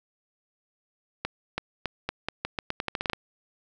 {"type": "accelerating click train", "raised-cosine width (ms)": 0.3, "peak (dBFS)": -12, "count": 15, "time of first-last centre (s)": [1.25, 3.133], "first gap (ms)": 330, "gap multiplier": 0.84, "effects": []}